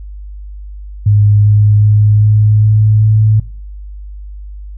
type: tone with pitch steps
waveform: sine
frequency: 103.7 / 104.54 / 105.39 / 106.25 / 107.11 / 107.98 Hz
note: G#2 / G#2 / G#2 / G#2 / A2 / A2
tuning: -2 / +12 / +26 / +40 / -46 / -32 cents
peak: -5 dBFS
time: 1.06-3.4 s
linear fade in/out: 5 ms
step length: 390 ms
effects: noise-tail reverb RT60 0.4 s tail -21 dB re dry + added 50 Hz sine -25 dBFS peak until 4.77 s